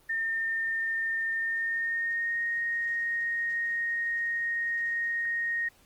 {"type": "tone with pitch glide", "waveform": "sine", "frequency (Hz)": [1813, 1862.9], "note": ["A#6", "A#6"], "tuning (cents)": [-49, -2], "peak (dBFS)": -27, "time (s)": [0.09, 5.69], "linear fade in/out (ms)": 10, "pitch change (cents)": 47, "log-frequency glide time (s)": [1.32, 2.43], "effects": ["pink hiss -61 dBFS RMS until 5.85 s", "Opus 24 kbps"]}